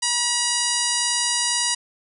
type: harmonic tone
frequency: 962 Hz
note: B5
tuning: 46 cents flat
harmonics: 1 / 2 / 3 / 4 / 5 / 6 / 7 / 8 / 9 / 10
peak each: -31 / -30 / -29 / -30 / -26 / -28 / -30 / -30 / -32 / -28 dBFS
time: 0.02-1.75 s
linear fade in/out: 10 ms
effects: none